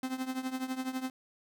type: tone with tremolo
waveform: 45% pulse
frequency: 259.3 Hz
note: C4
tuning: 15 cents flat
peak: -30 dBFS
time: 0.03-1.1 s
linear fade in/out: 2 ms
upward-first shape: triangle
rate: 12 Hz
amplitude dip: 85%
effects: none